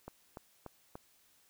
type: click train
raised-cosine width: 1 ms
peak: -30 dBFS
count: 4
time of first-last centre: 0.08-0.955 s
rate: 3.43 Hz
effects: white hiss -68 dBFS RMS until 1.49 s